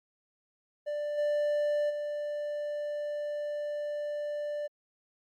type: tone with level steps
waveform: triangle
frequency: 590 Hz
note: D5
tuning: 8 cents sharp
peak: -29 / -24 / -30 dBFS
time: 0.86-4.68 s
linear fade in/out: 20 ms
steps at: 1.17 / 1.89 s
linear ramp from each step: 20 ms
effects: Opus 48 kbps